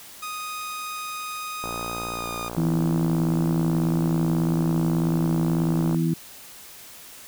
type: tone with pitch glide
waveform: sawtooth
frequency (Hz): 1244.5 to 1226.7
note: D#6 to D#6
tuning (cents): 0 to -25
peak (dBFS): -27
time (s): 0.22-2.49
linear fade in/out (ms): 10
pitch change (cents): -25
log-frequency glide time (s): 2.12-2.28
type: click train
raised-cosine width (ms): 1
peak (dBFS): -18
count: 252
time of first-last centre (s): 1.64-5.945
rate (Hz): 58.3
type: harmonic tone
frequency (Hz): 82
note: E2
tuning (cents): -9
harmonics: 2 / 3 / 4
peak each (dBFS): -21 / -28 / -27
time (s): 2.57-6.14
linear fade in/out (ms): 5
effects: white hiss -44 dBFS RMS until 7.27 s